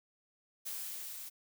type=noise with level ramp; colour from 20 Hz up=blue; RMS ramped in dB=-40 to -46 dBFS; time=0.65-1.3 s; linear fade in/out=20 ms; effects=none